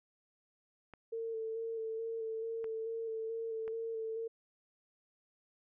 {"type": "clicks", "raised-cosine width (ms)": 0.5, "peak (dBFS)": -35, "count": 3, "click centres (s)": [0.937, 2.643, 3.679]}
{"type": "tone with vibrato", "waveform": "sine", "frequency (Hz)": 449.9, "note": "A4", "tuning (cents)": 39, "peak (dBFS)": -36, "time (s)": [1.12, 4.28], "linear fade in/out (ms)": 10, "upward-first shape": "square", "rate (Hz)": 2.3, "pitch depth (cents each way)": 18}
{"effects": []}